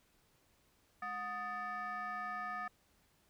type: tone with frequency modulation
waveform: sine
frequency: 1244.5 Hz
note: D#6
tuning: in tune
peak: -37 dBFS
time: 1.02-2.68 s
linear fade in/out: 5 ms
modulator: 518 Hz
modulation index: 1.1
effects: tanh soft clip ceiling -35 dBFS + pink hiss -72 dBFS RMS until 3.29 s